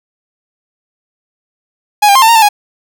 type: tone with pitch steps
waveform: 45% pulse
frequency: 833 / 800 / 1056 / 895 / 926 / 888 / 828 Hz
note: G#5 / G5 / C6 / A5 / A#5 / A5 / G#5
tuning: +5 / +35 / +16 / +29 / -12 / +16 / -5 cents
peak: -4 dBFS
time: 2.02-2.489 s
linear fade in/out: 10 ms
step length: 67 ms
effects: none